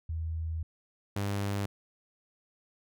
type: tone pair in turn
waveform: sine / sawtooth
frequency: 80.9 / 100.44 Hz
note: E2 / G2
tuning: -32 / +43 cents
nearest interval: major third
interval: 375 cents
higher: second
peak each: -31 / -26 dBFS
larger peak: second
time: 0.09-0.63 / 1.16-1.66 s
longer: first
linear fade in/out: 5 ms
effects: none